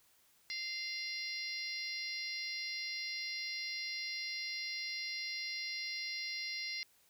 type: harmonic tone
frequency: 695 Hz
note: F5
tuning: 9 cents flat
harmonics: 3 / 4 / 5 / 6 / 7 / 8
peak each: -42 / -51 / -54 / -44 / -44 / -48 dBFS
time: 0.5-6.83 s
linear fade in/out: 0 ms
effects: white hiss -69 dBFS RMS until 7.09 s